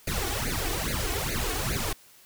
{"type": "noise with flanger", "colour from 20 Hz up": "pink", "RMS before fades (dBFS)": -29, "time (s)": [0.07, 1.93], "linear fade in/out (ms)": 5, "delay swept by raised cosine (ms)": [0.45, 2.75], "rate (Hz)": 2.4, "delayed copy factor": 0.95, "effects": ["white hiss -55 dBFS RMS until 2.25 s"]}